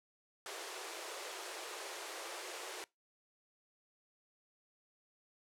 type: high-pass noise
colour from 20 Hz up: pink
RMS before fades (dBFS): -45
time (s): 0.46-2.84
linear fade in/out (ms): 0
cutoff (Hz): 340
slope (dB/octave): 96
effects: noise-tail reverb RT60 0.2 s tail -23 dB re dry + low-pass 10000 Hz 12 dB/octave